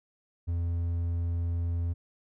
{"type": "tone", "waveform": "triangle", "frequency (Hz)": 85.3, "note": "F2", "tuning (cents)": -40, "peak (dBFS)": -25, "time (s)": [0.47, 1.94], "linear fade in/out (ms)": 20, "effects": []}